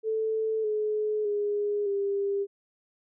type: tone with pitch steps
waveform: sine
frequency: 440 / 426 / 412.4 / 399.3 Hz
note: A4 / G#4 / G#4 / G4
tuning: 0 / +44 / -12 / +32 cents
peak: -25 dBFS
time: 0.03-2.47 s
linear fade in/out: 50 ms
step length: 610 ms
effects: none